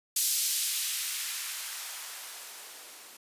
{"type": "noise with band-pass filter sweep", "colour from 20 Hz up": "violet", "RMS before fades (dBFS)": -34, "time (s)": [0.16, 3.17], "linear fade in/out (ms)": 5, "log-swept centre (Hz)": [5200, 290], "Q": 0.82, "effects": ["resampled to 32000 Hz"]}